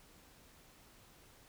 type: silence
effects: pink hiss -62 dBFS RMS until 1.48 s